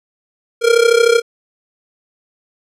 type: tone with amplitude modulation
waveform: square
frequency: 466.2 Hz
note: A#4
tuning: in tune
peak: -6 dBFS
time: 0.61-1.22 s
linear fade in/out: 50 ms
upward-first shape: sine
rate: 33.2 Hz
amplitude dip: 80%
effects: low-pass 9000 Hz 12 dB/octave